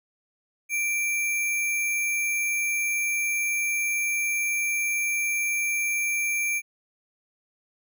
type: tone with sample-and-hold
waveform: sine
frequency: 2349 Hz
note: D7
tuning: in tune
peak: -23 dBFS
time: 0.69-6.62 s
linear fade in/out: 50 ms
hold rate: 8820 Hz
effects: none